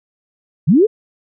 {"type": "linear sweep", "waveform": "sine", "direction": "up", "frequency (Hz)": [123.47, 466.2], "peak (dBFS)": -7, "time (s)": [0.67, 0.87], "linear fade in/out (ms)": 20, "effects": []}